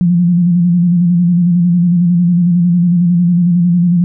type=tone with vibrato; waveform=sine; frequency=174.61 Hz; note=F3; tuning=in tune; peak=-7 dBFS; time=0.01-4.04 s; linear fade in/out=0 ms; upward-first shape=square; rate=11 Hz; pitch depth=42 cents each way; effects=none